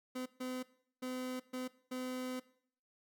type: tone bursts at uneven times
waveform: 30% pulse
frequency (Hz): 254.7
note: C4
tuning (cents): -46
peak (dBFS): -36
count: 5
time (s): 0.15-0.26 / 0.4-0.63 / 1.02-1.4 / 1.53-1.68 / 1.91-2.4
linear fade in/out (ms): 10
effects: noise-tail reverb RT60 0.6 s tail -19 dB re dry